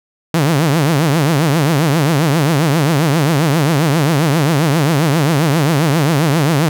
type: tone with vibrato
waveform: sawtooth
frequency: 151.9 Hz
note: D#3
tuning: 41 cents flat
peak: -7 dBFS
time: 0.34-6.69 s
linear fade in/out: 2 ms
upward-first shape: triangle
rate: 7.5 Hz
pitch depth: 250 cents each way
effects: none